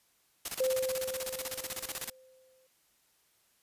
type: noise with tremolo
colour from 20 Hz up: white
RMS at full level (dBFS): -36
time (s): 0.45-2.1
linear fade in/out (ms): 5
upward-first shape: square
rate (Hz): 16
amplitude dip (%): 80
type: tone with exponential decay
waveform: sine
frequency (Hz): 519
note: C5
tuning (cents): -14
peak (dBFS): -25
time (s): 0.6-2.67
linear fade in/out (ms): 5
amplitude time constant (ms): 450
effects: white hiss -70 dBFS RMS until 3.62 s + resampled to 32000 Hz